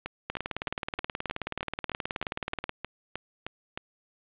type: two click trains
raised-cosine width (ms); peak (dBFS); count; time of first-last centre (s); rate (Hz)
0.3; -17 / -14; 13 / 46; 0.06-3.775 / 0.3-2.694; 3.23 / 18.8
effects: resampled to 8000 Hz + 8-bit